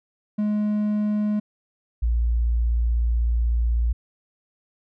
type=tone pair in turn; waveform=triangle / sine; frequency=210 / 58.08 Hz; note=G#3 / A#1; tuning=+19 / -6 cents; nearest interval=octave + minor seventh; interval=2225 cents; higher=first; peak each=-18 dBFS; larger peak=neither; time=0.38-1.4 / 2.02-3.93 s; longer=second; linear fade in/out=10 ms; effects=none